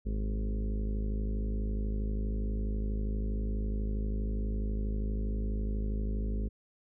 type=harmonic tone with a mistuned harmonic; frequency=52.3 Hz; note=G#1; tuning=13 cents sharp; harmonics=1 / 2 / 3 / 4 / 5 / 6 / 7 / 8 / 9 / 10; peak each=-30 / -42 / -49 / -39 / -47 / -53 / -50 / -47 / -57 / -55 dBFS; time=0.05-6.49 s; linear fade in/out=20 ms; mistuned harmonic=2; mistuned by=+17 cents; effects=none